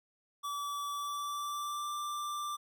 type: tone with pitch glide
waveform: square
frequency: 1152 to 1180.3 Hz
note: D6 to D6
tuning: -34 to +8 cents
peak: -36 dBFS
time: 0.43-2.57 s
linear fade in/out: 20 ms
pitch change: +42 cents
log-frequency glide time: 0.92-1.93 s
effects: none